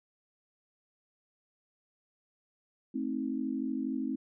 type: chord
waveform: sine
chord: A diminished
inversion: none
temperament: just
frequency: 220 / 264 / 316.8 Hz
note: A3 / C4 / Eb4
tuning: 0 / +16 / +31 cents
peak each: -37 / -33 / -37 dBFS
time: 2.94-4.16 s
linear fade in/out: 10 ms
effects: none